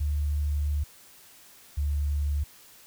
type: tone pair in turn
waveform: sine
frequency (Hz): 73.42 / 72.45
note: D2 / D2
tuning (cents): 0 / -23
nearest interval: unison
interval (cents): 23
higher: first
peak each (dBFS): -24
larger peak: neither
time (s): 0-0.84 / 1.77-2.44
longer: first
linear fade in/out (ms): 10
effects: white hiss -53 dBFS RMS until 2.86 s